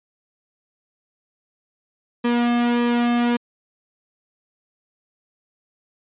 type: tone with flanger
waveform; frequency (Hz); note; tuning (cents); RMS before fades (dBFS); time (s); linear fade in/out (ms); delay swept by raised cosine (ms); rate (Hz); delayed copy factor
sawtooth; 239.4; A#3; +46; -19; 2.24-3.37; 10; 1.4 to 2.1; 1.7; -0.6
effects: resampled to 8000 Hz